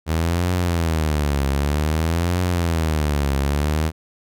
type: tone with vibrato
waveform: sawtooth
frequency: 78.7 Hz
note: D#2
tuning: 20 cents sharp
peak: -14 dBFS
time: 0.06-3.92 s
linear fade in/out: 50 ms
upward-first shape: triangle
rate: 0.53 Hz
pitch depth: 250 cents each way
effects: none